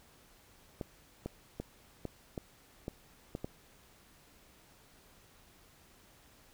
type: clicks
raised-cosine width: 2 ms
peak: -24 dBFS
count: 8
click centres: 0.812 / 1.26 / 1.6 / 2.053 / 2.378 / 2.881 / 3.351 / 3.445 s
effects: pink hiss -62 dBFS RMS until 6.53 s